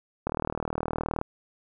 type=click train; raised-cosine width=1 ms; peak=-14 dBFS; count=38; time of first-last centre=0.27-1.214 s; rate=39.2 Hz; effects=none